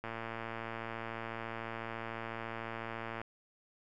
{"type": "click train", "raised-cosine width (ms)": 0.5, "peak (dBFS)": -25, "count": 363, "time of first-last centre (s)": [0.04, 3.215], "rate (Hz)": 114, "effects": []}